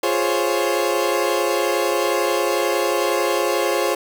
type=chord; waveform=30% pulse; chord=Db major seventh; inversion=first; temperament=equal; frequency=349.2 / 415.3 / 523.3 / 554.4 Hz; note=F4 / Ab4 / C5 / Db5; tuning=0 / 0 / 0 / 0 cents; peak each=-21 dBFS; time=0.03-3.95 s; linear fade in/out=5 ms; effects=7-bit

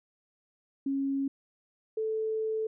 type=tone pair in turn; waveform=sine; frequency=274.1 / 438.8 Hz; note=C#4 / A4; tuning=-19 / -5 cents; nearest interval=minor sixth; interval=814 cents; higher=second; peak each=-27 / -28 dBFS; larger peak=first; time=0.86-1.28 / 1.97-2.67 s; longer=second; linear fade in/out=5 ms; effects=none

